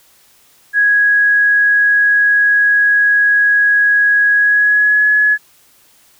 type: tone with pitch glide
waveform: sine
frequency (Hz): 1661.2 to 1694.1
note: G#6 to G#6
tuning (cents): 0 to +34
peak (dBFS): -8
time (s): 0.73-5.38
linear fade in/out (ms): 50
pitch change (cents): +34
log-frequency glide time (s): 4.34-5.07
effects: white hiss -50 dBFS RMS until 6.19 s